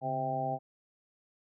harmonic tone with a mistuned harmonic, 130.81 Hz, C3, in tune, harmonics 1 / 2 / 3 / 4 / 5 / 6, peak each -38 / -42 / -45 / -41 / -36 / -33 dBFS, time 0.01-0.59 s, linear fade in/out 50 ms, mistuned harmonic 1, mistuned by +120 cents, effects none

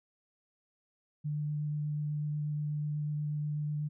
sine tone with vibrato, 149.2 Hz, D3, 28 cents sharp, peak -31 dBFS, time 1.24-3.89 s, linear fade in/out 20 ms, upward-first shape sine, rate 8.2 Hz, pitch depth 9 cents each way, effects none

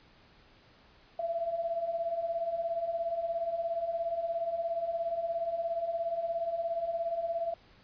sine beating tone pair, 659 / 676 Hz, E5 / E5, -1 / +43 cents, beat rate 17 Hz, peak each -37 / -31 dBFS, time 1.19-7.54 s, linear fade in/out 5 ms, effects pink hiss -60 dBFS RMS until 7.83 s + resampled to 11025 Hz

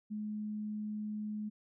sine tone, 211.8 Hz, G#3, 34 cents sharp, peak -36 dBFS, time 0.1-1.5 s, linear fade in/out 20 ms, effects none

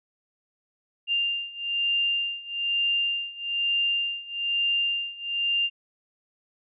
sine beating tone pair, 2794 / 2795.1 Hz, F7 / F7, 0 / +1 cents, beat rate 1.1 Hz, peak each -28 / -26 dBFS, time 1.07-5.7 s, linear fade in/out 50 ms, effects none

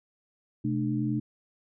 sine tone cluster, 127.7 / 217.9 / 299.6 Hz, C3 / A3 / D4, -42 / -17 / +35 cents, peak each -30 dBFS, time 0.64-1.2 s, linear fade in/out 10 ms, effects none

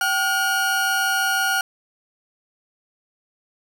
40% pulse tone pair together, 770 / 1434 Hz, G5 / F6, -31 / +45 cents, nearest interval major seventh, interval 1076 cents, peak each -24 / -19 dBFS, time 0.01-1.61 s, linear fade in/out 2 ms, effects none

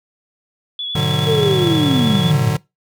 sine tone with vibrato, 3400 Hz, G#7, 40 cents sharp, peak -22 dBFS, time 0.79-2.31 s, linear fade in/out 2 ms, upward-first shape sine, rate 9.6 Hz, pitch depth 24 cents each way
square chord, G# half-diminished seventh, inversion none, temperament just, 103.83 / 124.59 / 149.51 / 186.89 Hz, G#2 / B2 / D3 / F#3, 0 / +16 / +31 / +18 cents, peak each -25 / -24 / -19 / -25 dBFS, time 0.95-2.57 s, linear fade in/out 5 ms
sine linear sweep, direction down, 466.2 to 92.5 Hz, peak -14 dBFS, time 1.25-2.53 s, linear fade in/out 50 ms
effects noise-tail reverb RT60 0.2 s tail -21 dB re dry

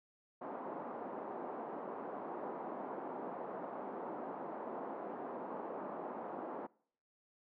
white band-pass noise, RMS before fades -44 dBFS, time 0.41-6.67 s, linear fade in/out 10 ms, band 220 to 940 Hz, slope 24 dB/octave, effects noise-tail reverb RT60 0.6 s tail -24 dB re dry

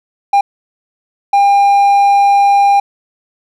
triangle tone bursts at uneven times, 802 Hz, G5, 39 cents sharp, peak -4 dBFS, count 2, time 0.33-0.41 / 1.33-2.8 s, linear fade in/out 5 ms, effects none

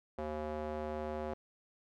square tone with band-pass filter, 76.3 Hz, D#2, 33 cents flat, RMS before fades -39 dBFS, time 0.18-1.34 s, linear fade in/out 5 ms, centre 590 Hz, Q 1.5, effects none

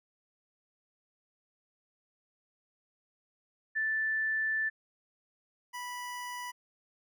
sine / 25% pulse tone pair in turn, 1760 / 982.9 Hz, A6 / B5, 0 / -9 cents, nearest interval minor seventh, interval 1009 cents, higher first, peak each -28 / -34 dBFS, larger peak first, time 3.75-4.7 / 5.73-6.52 s, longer first, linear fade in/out 20 ms, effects none

